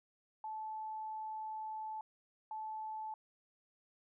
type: tone bursts at uneven times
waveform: sine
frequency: 870 Hz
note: A5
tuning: 20 cents flat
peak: -40 dBFS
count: 2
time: 0.44-2.01 / 2.51-3.14 s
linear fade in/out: 2 ms
effects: none

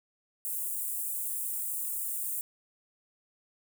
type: high-pass noise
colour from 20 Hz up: white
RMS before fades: -34 dBFS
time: 0.45-2.41 s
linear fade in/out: 0 ms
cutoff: 8000 Hz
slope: 48 dB/octave
effects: none

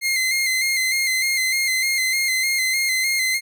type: tone with vibrato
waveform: sawtooth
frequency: 2093 Hz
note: C7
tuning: in tune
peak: -15 dBFS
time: 0.01-3.41 s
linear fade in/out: 50 ms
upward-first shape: square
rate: 3.3 Hz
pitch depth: 33 cents each way
effects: none

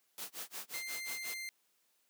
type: noise with tremolo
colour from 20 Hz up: white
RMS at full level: -42 dBFS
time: 0.18-1.34 s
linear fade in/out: 0 ms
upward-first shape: sine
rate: 5.6 Hz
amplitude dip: 100%
type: tone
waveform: sawtooth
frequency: 2093 Hz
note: C7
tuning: in tune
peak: -37 dBFS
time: 0.74-1.49 s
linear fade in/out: 0 ms
effects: white hiss -75 dBFS RMS until 2.09 s + high-pass 200 Hz 12 dB/octave

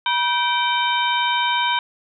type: tone cluster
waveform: sine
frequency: 967 / 1545 / 2338 / 3081 / 3701 Hz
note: B5 / G6 / D7 / G7 / A#7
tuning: -37 / -26 / -8 / -31 / -13 cents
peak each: -20 / -26 / -26 / -25 / -26 dBFS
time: 0.06-1.79 s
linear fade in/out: 2 ms
effects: none

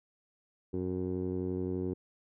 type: tone with low-pass filter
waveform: 15% pulse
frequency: 91.7 Hz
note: F#2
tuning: 15 cents flat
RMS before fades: -34 dBFS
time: 0.73-1.94 s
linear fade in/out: 10 ms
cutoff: 410 Hz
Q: 3
effects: none

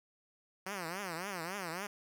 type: tone with vibrato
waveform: 5% pulse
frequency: 181.8 Hz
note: F#3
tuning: 30 cents flat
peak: -27 dBFS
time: 0.66-1.87 s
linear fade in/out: 5 ms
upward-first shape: triangle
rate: 3.6 Hz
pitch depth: 250 cents each way
effects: none

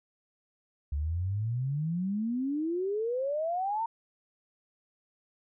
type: exponential sweep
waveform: sine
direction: up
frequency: 69.3 to 932.3 Hz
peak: -28 dBFS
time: 0.92-3.86 s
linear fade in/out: 5 ms
effects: none

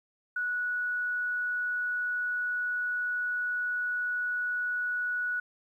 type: tone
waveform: sine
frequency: 1469 Hz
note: F#6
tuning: 13 cents flat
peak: -28 dBFS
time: 0.36-5.4 s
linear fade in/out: 5 ms
effects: 11-bit

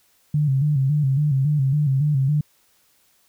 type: tone with vibrato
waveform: sine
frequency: 141.6 Hz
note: C#3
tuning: 37 cents sharp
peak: -16 dBFS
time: 0.34-2.41 s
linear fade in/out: 5 ms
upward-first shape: square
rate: 3.6 Hz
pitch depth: 93 cents each way
effects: white hiss -61 dBFS RMS until 3.28 s

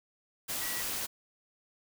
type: tone in noise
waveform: sine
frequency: 1933 Hz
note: B6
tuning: 38 cents flat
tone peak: -41 dBFS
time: 0.6-0.83 s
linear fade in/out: 20 ms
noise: white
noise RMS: -35 dBFS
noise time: 0.48-1.07 s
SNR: -9 dB
effects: none

